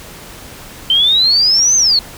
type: exponential two-way sweep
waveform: sine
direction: up then down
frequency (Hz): 3072 to 6340 to 4218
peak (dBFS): -8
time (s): 0.9-1.99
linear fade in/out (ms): 2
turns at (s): 1.76
effects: pink hiss -34 dBFS RMS until 2.17 s